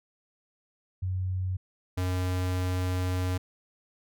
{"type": "tone pair in turn", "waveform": ["sine", "square"], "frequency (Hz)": [92.8, 91.42], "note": ["F#2", "F#2"], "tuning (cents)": [6, -20], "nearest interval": "unison", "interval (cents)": 26, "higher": "first", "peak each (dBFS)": -27, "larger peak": "neither", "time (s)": [[1.02, 1.57], [1.97, 3.38]], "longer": "second", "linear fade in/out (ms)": 10, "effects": []}